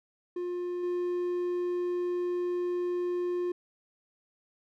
triangle tone with level steps, 354.7 Hz, F4, 27 cents sharp, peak -29 / -26 dBFS, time 0.36-3.52 s, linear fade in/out 5 ms, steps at 0.83 s, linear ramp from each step 5 ms, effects none

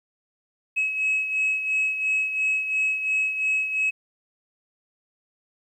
sine beating tone pair, 2566 / 2568.9 Hz, E7 / E7, -47 / -45 cents, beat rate 2.9 Hz, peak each -21 / -28 dBFS, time 0.76-3.91 s, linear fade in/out 20 ms, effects tanh soft clip ceiling -17 dBFS + 10-bit

